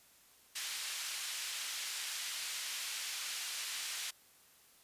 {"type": "band-pass noise", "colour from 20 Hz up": "pink", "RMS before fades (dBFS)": -41, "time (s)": [0.55, 4.11], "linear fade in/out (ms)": 10, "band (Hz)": [2400, 10000], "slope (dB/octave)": 12, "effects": ["white hiss -64 dBFS RMS until 4.83 s", "resampled to 32000 Hz"]}